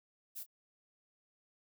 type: noise with echo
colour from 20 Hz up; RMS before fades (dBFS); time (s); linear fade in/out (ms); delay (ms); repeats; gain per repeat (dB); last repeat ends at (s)
violet; -44; 0.35-0.44; 20; 25; 1; -14; 0.465
effects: none